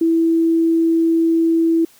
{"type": "tone", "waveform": "sine", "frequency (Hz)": 329.3, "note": "E4", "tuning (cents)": -2, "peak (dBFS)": -12, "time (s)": [0.01, 1.85], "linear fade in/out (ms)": 5, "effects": ["white hiss -50 dBFS RMS until 1.99 s"]}